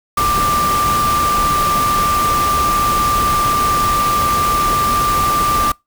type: tone in noise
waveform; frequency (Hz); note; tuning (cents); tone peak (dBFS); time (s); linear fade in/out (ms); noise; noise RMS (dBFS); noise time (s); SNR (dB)
sine; 1184; D6; +14; -13; 0.17-5.72; 5; pink; -21; 0.17-5.72; +5
effects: noise-tail reverb RT60 0.2 s tail -25 dB re dry